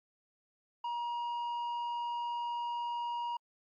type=tone with tanh clipping; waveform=sine; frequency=951 Hz; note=A#5; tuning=34 cents sharp; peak=-35 dBFS; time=0.84-3.37 s; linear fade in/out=5 ms; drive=6 dB; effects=AAC 64 kbps